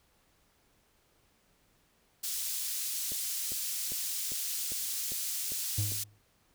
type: high-pass noise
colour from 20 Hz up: pink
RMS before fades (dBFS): -35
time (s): 2.23-6.04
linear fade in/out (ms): 10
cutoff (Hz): 5700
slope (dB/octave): 12
type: click train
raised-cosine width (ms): 2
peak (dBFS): -32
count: 8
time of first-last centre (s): 3.12-5.92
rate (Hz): 2.5
type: tone with exponential decay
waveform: triangle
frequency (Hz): 103.83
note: G#2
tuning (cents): 0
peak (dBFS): -24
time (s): 5.78-6.19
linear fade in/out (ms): 5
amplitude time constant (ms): 89
effects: pink hiss -69 dBFS RMS until 6.54 s